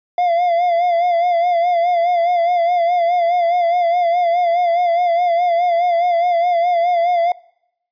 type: tone with vibrato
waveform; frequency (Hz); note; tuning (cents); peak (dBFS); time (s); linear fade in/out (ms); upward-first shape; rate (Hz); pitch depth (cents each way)
triangle; 695; F5; -9; -11; 0.18-7.32; 2; sine; 4.8; 58
effects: noise-tail reverb RT60 0.8 s tail -24 dB re dry + resampled to 11025 Hz